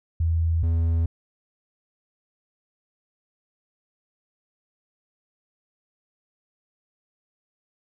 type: tone pair in turn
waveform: sine / triangle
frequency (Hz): 82.41 / 82.72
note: E2 / E2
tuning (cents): 0 / +7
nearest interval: unison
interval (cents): 7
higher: second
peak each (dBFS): -19 / -17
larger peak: second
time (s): 0.2-0.63 / 0.63-1.06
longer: neither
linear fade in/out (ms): 5
effects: none